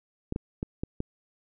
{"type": "clicks", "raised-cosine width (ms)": 3, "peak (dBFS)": -17, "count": 5, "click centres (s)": [0.324, 0.361, 0.629, 0.835, 1.004], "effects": []}